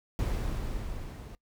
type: noise with level ramp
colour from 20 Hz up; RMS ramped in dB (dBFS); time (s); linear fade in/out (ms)
brown; -29 to -42; 0.19-1.35; 0
effects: noise-tail reverb RT60 0.1 s tail -22 dB re dry